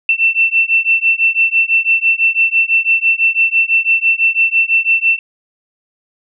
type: beating tone pair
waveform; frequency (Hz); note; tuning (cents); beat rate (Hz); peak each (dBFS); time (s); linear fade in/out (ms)
sine; 2682 / 2688; E7 / E7; +29 / +33; 6; -13; 0.09-5.19; 2
effects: none